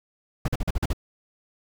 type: noise bursts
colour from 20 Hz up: brown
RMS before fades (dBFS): -23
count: 7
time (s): 0.45-0.932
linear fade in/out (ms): 5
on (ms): 32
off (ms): 43
effects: none